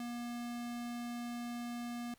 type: tone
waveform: square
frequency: 239.1 Hz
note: A#3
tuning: 44 cents sharp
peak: -40 dBFS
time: 0-2.14 s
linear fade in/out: 2 ms
effects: pink hiss -68 dBFS RMS until 2.18 s